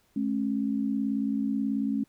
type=tone pair together; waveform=sine; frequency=213.9 / 272.3 Hz; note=A3 / C#4; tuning=-49 / -31 cents; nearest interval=major third; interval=418 cents; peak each=-28 dBFS; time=0.16-2.04 s; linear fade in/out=5 ms; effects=pink hiss -67 dBFS RMS until 2.08 s